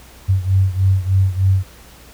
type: beating tone pair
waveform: sine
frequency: 94.3 / 97.6 Hz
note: F#2 / G2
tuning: +33 / -7 cents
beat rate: 3.3 Hz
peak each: -14 / -17 dBFS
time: 0.28-1.64 s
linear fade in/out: 20 ms
effects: added 60 Hz sine -44 dBFS peak until 2.13 s + pink hiss -44 dBFS RMS until 2.13 s